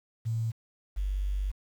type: tone pair in turn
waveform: sine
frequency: 113.3 / 48.5 Hz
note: A#2 / G1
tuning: -49 / -18 cents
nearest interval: octave + minor third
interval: 1469 cents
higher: first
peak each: -27 / -27 dBFS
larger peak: neither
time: 0.25-0.52 / 0.96-1.52 s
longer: second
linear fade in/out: 20 ms
effects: 9-bit